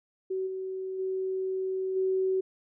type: tone with level steps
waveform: sine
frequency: 377.9 Hz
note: F#4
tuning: 37 cents sharp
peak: -28 / -32 / -28 / -24 dBFS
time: 0.3-2.41 s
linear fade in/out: 10 ms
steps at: 0.46 / 0.98 / 1.95 s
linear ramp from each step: 20 ms
effects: none